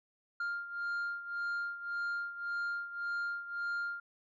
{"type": "beating tone pair", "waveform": "sine", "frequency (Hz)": [1400, 1401.8], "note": ["F6", "F6"], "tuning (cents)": [4, 6], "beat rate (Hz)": 1.8, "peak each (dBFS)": [-34, -38], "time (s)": [0.4, 4], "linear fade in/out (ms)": 5, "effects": ["tanh soft clip ceiling -32 dBFS"]}